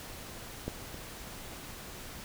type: clicks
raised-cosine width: 2 ms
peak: -20 / -30 dBFS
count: 2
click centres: 0.68 / 0.944 s
effects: pink hiss -45 dBFS RMS until 2.24 s